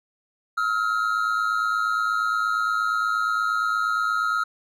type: tone pair together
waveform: triangle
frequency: 1288.4 / 1396.9 Hz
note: E6 / F6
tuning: -40 / 0 cents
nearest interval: minor second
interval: 140 cents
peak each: -22 dBFS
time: 0.57-4.44 s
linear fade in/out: 10 ms
effects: none